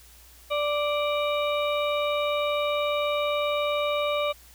harmonic tone with a mistuned harmonic, 587.3 Hz, D5, in tune, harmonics 1 / 2 / 4 / 5 / 6, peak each -25 / -30 / -33 / -38 / -35 dBFS, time 0.5-4.33 s, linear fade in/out 20 ms, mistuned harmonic 6, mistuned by +100 cents, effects added 60 Hz sine -53 dBFS peak until 4.54 s + white hiss -53 dBFS RMS until 4.54 s

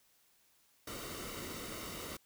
pink noise with comb filter, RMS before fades -44 dBFS, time 0.87-2.17 s, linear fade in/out 5 ms, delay 1.2 ms, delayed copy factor -0.6, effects white hiss -70 dBFS RMS until 2.25 s

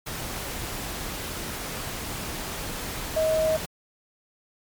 sine tone in noise, 633 Hz, D#5, 30 cents sharp, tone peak -20 dBFS, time 3.16-3.57 s, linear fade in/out 10 ms, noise pink, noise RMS -33 dBFS, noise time 0.06-3.66 s, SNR +10 dB, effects MP3 96 kbps

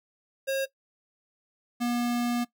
square tone pair in turn, 540 / 240.5 Hz, C#5 / B3, -45 / -46 cents, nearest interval octave + major second, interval 1401 cents, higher first, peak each -26 dBFS, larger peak neither, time 0.47-0.66 / 1.8-2.45 s, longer second, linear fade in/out 20 ms, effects noise-tail reverb RT60 0.1 s tail -18 dB re dry

